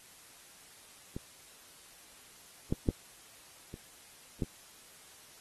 clicks, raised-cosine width 3 ms, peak -26 / -16 / -13 / -30 / -18 dBFS, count 5, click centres 1.165 / 2.725 / 2.888 / 3.741 / 4.422 s, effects white hiss -56 dBFS RMS until 5.4 s + AAC 32 kbps

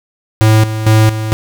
square tone with tremolo, 109.3 Hz, A2, 11 cents flat, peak -6 dBFS, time 0.41-1.33 s, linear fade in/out 0 ms, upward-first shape square, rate 2.2 Hz, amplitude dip 70%, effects none

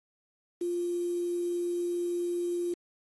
sine tone with quantisation, 349.2 Hz, F4, in tune, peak -28 dBFS, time 0.61-2.74 s, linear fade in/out 5 ms, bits 8, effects AAC 32 kbps

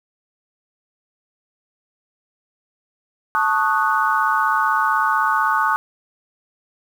sine chord, D# half-diminished seventh, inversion second, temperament equal, 880 / 1108.7 / 1244.5 / 1480 Hz, A5 / C#6 / D#6 / F#6, 0 / 0 / 0 / 0 cents, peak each -21 dBFS, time 3.35-5.76 s, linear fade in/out 0 ms, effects 7-bit

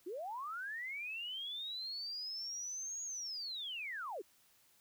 sine linear two-way sweep, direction up then down, 320 to 6710 to 320 Hz, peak -40 dBFS, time 0.06-4.22 s, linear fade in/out 10 ms, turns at 3.03 s, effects white hiss -69 dBFS RMS until 4.8 s

